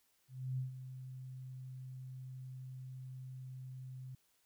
sine tone with ADSR envelope, 129.4 Hz, C3, 19 cents flat, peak -34 dBFS, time 0.28-4.15 s, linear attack 300 ms, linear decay 130 ms, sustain -11 dB, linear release 3 ms, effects white hiss -75 dBFS RMS until 4.45 s

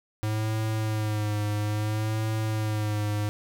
square tone with vibrato, 107.1 Hz, A2, 46 cents flat, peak -26 dBFS, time 0.23-3.29 s, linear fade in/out 0 ms, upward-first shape sine, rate 0.6 Hz, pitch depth 42 cents each way, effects none

